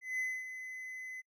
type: tone with ADSR envelope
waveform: triangle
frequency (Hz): 2028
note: B6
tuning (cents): +45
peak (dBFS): -30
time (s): 0.01-1.22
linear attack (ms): 180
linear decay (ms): 250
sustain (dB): -10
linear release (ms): 22
effects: noise-tail reverb RT60 0.1 s tail -26 dB re dry